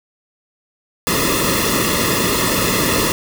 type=noise with comb filter; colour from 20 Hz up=pink; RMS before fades=-17 dBFS; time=1.07-3.12 s; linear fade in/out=0 ms; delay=1.3 ms; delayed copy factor=-0.9; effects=none